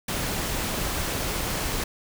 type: noise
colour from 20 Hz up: pink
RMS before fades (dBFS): -28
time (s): 0.08-1.84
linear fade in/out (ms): 5
effects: none